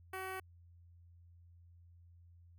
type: tone with notch filter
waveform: 10% pulse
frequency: 377.7 Hz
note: F#4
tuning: 36 cents sharp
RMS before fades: -43 dBFS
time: 0.13-0.4 s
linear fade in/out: 5 ms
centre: 5600 Hz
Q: 1
effects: added 86 Hz sine -58 dBFS peak until 2.58 s